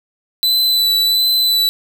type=tone with vibrato; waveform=45% pulse; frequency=3992 Hz; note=B7; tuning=18 cents sharp; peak=-11 dBFS; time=0.43-1.69 s; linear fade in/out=0 ms; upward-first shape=sine; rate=1.4 Hz; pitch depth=18 cents each way; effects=none